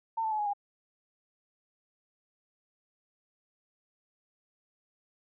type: tone with pitch steps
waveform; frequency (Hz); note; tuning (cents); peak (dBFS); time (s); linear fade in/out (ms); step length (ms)
sine; 903 / 879.3 / 856.3 / 833.8 / 812; A5 / A5 / A5 / G#5 / G#5; +45 / -1 / -47 / +7 / -39; -28; 0.17-0.535; 10; 73
effects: none